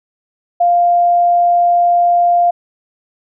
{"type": "tone", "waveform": "sine", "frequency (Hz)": 698.5, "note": "F5", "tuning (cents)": 0, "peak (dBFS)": -8, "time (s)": [0.6, 2.51], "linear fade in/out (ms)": 10, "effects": []}